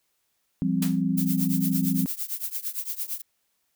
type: chord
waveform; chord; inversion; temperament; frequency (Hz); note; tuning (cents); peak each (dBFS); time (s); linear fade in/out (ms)
sine; F suspended second; none; equal with one note detuned; 171.32 / 196 / 261.6; F3 / G3 / C4; -33 / 0 / 0; -26; 0.62-2.06; 0
type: noise with exponential decay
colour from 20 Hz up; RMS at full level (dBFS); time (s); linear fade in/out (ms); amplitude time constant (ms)
white; -28; 0.82-1.02; 5; 42
type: noise with tremolo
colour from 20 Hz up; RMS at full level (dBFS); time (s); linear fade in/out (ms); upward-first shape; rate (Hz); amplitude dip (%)
violet; -28; 1.17-3.22; 10; triangle; 8.8; 95
effects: white hiss -73 dBFS RMS until 3.75 s